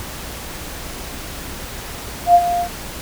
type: tone with ADSR envelope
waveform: sine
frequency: 700 Hz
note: F5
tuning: 4 cents sharp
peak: -4 dBFS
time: 2.26-2.69 s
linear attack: 86 ms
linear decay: 54 ms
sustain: -12 dB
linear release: 82 ms
effects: added 60 Hz sine -38 dBFS peak until 3.01 s + pink hiss -31 dBFS RMS until 3.01 s